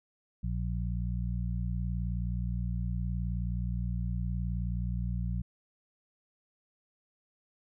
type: harmonic tone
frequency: 59.2 Hz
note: A#1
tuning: 27 cents sharp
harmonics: 1 / 2 / 3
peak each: -32 / -35 / -37 dBFS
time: 0.43-5.42 s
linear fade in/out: 10 ms
effects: none